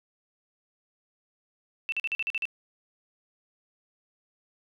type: tone bursts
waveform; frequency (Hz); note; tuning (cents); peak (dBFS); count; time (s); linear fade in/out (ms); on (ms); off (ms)
sine; 2670; E7; +22; -26; 8; 1.89-2.454; 0; 32; 44
effects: none